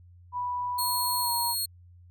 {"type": "tone with pitch glide", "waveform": "sine", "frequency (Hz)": [984, 952.7], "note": ["B5", "A#5"], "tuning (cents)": [-7, 37], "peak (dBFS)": -28, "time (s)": [0.32, 1.55], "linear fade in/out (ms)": 50, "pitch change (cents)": -56, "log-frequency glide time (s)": [1.21, 1.31]}
{"type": "tone", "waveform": "15% pulse", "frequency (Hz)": 4300, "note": "C8", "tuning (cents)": 47, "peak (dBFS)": -21, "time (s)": [0.78, 1.66], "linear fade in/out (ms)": 10}
{"effects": ["added 88 Hz sine -50 dBFS peak until 2.1 s"]}